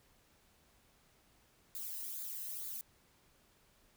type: noise with flanger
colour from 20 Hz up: violet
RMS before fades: -43 dBFS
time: 1.75-2.81 s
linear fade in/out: 0 ms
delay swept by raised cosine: 0.35 to 0.9 ms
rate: 2.2 Hz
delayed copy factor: -0.6
effects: pink hiss -69 dBFS RMS until 3.96 s